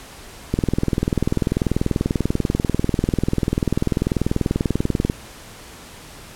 click train, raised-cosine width 3 ms, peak -5 dBFS, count 94, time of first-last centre 0.54-5.099 s, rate 20.4 Hz, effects pink hiss -40 dBFS RMS until 6.35 s + low-pass 12000 Hz 12 dB/octave

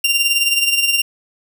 sawtooth tone with tremolo, 2780 Hz, F7, 9 cents flat, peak -8 dBFS, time 0.04-1.02 s, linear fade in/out 5 ms, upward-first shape sine, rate 19 Hz, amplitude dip 55%, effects none

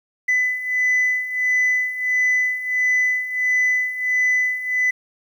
sine beating tone pair, 2002 / 2003.5 Hz, B6 / B6, +23 / +24 cents, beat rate 1.5 Hz, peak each -21 / -17 dBFS, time 0.28-4.91 s, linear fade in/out 10 ms, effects tanh soft clip ceiling -13 dBFS + 8-bit

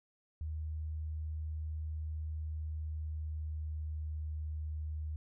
sine tone with pitch glide, 77.78 to 76.98 Hz, D#2 to D#2, 0 to -18 cents, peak -36 dBFS, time 0.41-5.16 s, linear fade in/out 0 ms, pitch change -18 cents, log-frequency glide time 2.41-4.28 s, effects none

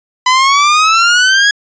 sawtooth exponential sweep, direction up, 1000 to 1677 Hz, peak -3 dBFS, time 0.26-1.51 s, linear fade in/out 5 ms, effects resampled to 16000 Hz

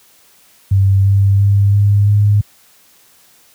sine tone with pitch steps, 97.4 / 98.82 / 100.25 / 101.71 / 103.19 Hz, G2 / G2 / G2 / G#2 / G#2, -11 / +14 / +39 / -36 / -11 cents, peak -7 dBFS, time 0.71-2.41 s, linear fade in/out 5 ms, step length 340 ms, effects white hiss -49 dBFS RMS until 3.54 s + high-pass 60 Hz 12 dB/octave

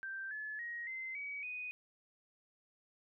sine tone with pitch steps, 1568 / 1719.8 / 1886.3 / 2069 / 2269 / 2489 Hz, G6 / A6 / A#6 / C7 / C#7 / D#7, 0 / -40 / +20 / -20 / +40 / 0 cents, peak -40 dBFS, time 0.03-1.71 s, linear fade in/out 0 ms, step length 280 ms, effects none

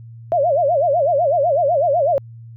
sine tone with vibrato, 622.3 Hz, D#5, in tune, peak -13 dBFS, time 0.32-2.18 s, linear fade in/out 0 ms, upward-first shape sine, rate 8 Hz, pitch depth 240 cents each way, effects added 115 Hz sine -35 dBFS peak until 2.56 s

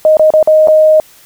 sine tone with dropouts, 622.3 Hz, D#5, in tune, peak -3 dBFS, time 0.05-1 s, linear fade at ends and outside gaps 1 ms, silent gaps 0.17-0.195 / 0.304-0.337 / 0.428-0.474 / 0.674-0.683 s, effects white hiss -42 dBFS RMS until 1.25 s

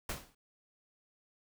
pink noise with exponential decay, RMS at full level -34 dBFS, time 0.09-0.35 s, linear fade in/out 5 ms, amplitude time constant 56 ms, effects none

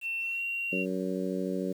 sine tone with pitch glide, 2700 to 2752 Hz, E7 to F7, +41 to -26 cents, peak -30 dBFS, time 0.01-0.86 s, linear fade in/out 50 ms, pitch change +33 cents, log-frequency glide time 0.2-0.44 s
harmonic tone, 93.4 Hz, F#2, 17 cents sharp, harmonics 2 / 3 / 4 / 5 / 6, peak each -33 / -35 / -36 / -37 / -38 dBFS, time 0.72-1.73 s, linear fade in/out 10 ms
effects 9-bit

